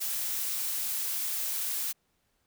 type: noise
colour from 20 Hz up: blue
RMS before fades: -32 dBFS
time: 0-1.93 s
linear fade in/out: 20 ms
effects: pink hiss -74 dBFS RMS until 2.46 s